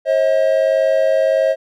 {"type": "tone pair together", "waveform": "triangle", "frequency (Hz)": [536.5, 638], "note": ["C5", "D#5"], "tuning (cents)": [43, 43], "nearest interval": "minor third", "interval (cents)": 300, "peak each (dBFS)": -13, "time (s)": [0.05, 1.56], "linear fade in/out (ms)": 50, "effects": []}